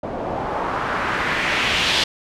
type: noise with low-pass filter sweep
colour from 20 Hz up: white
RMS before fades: -22 dBFS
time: 0.03-2.04 s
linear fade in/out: 5 ms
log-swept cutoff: 560 to 3800 Hz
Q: 1.7
effects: none